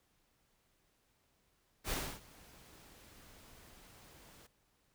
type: noise with ADSR envelope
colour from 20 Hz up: pink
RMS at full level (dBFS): -36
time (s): 1.84-4.47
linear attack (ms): 63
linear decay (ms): 290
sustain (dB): -23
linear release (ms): 6
effects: pink hiss -75 dBFS RMS until 4.94 s